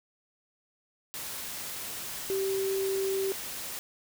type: tone in noise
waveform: sine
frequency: 387 Hz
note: G4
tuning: 22 cents flat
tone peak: -27 dBFS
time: 2.3-3.32 s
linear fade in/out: 0 ms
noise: white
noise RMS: -38 dBFS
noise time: 1.14-3.79 s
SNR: +8 dB
effects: none